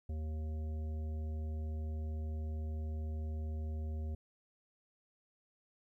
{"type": "harmonic tone", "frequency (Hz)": 77.78, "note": "D#2", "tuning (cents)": 0, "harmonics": [1, 3, 5, 7, 9], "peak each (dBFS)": [-36, -50, -55, -58, -62], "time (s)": [0.09, 4.15], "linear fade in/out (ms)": 5, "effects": ["13-bit"]}